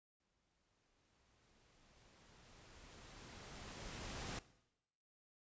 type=noise with exponential growth; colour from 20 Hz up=pink; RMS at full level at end=-45 dBFS; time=0.2-4.39 s; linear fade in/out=2 ms; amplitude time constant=910 ms; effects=noise-tail reverb RT60 0.9 s tail -18 dB re dry + resampled to 16000 Hz